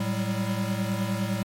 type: tone cluster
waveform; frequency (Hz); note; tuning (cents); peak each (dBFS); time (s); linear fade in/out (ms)
square; 110.6 / 188.9 / 198.7; A2 / F#3 / G3; +9 / +36 / +24; -31; 0-1.43; 5
effects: AAC 64 kbps